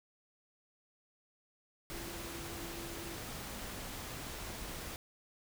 sine tone in noise, 338.6 Hz, E4, 46 cents sharp, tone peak -48 dBFS, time 1.91-3.16 s, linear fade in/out 0 ms, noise pink, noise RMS -44 dBFS, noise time 1.9-4.96 s, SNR -7 dB, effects none

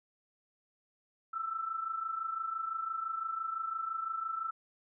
sine tone pair together, 1305 / 1330.9 Hz, E6 / E6, -18 / +16 cents, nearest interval unison, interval 34 cents, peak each -40 / -35 dBFS, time 1.33-4.51 s, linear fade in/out 10 ms, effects none

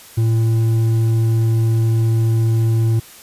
sine tone with hard clipping, 113.1 Hz, A2, 48 cents sharp, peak -14 dBFS, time 0.17-3 s, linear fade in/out 10 ms, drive 5 dB, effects white hiss -41 dBFS RMS until 3.22 s + resampled to 32000 Hz

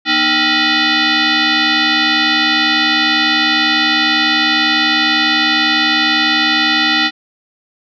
sine tone with frequency modulation, 784 Hz, G5, in tune, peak -10 dBFS, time 0.05-7.11 s, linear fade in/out 50 ms, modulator 546 Hz, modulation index 6.5, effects none

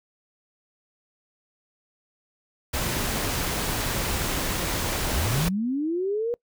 pink noise, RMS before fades -27 dBFS, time 2.73-5.49 s, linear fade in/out 10 ms
sine linear sweep, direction up, 50.6 to 485.7 Hz, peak -23 dBFS, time 5.13-6.34 s, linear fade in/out 0 ms
effects noise-tail reverb RT60 0.1 s tail -25 dB re dry

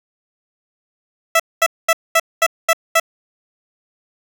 15% pulse tone bursts, 659 Hz, E5, 1 cent flat, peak -4 dBFS, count 7, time 1.35-2.999 s, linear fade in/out 5 ms, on 47 ms, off 220 ms, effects none

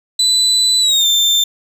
35% pulse tone with pitch glide, 3991 to 3576 Hz, B7 to A7, +17 to +27 cents, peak -9 dBFS, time 0.19-1.44 s, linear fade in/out 5 ms, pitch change -190 cents, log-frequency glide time 0.8-1.06 s, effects resampled to 32000 Hz + 7-bit

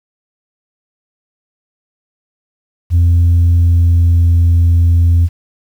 sine tone with pitch glide, 85.7 to 85.06 Hz, F2 to F2, -32 to -45 cents, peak -4 dBFS, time 2.9-5.29 s, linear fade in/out 50 ms, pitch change -13 cents, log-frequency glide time 3.54-4.32 s, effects tanh soft clip ceiling -5 dBFS + 7-bit

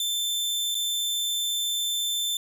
sawtooth tone with dropouts, 3546 Hz, A7, 13 cents sharp, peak -22 dBFS, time 0-2.37 s, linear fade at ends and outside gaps 2 ms, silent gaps 0.746-0.751 s, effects none

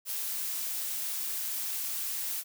blue noise, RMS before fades -34 dBFS, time 0.05-2.44 s, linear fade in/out 50 ms, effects none

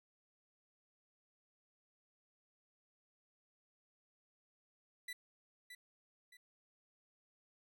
30% pulse tone with echo, 1978 Hz, B6, 2 cents sharp, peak -40 dBFS, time 5.08-5.13 s, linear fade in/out 5 ms, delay 620 ms, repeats 2, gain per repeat -8 dB, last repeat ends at 6.37 s, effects none

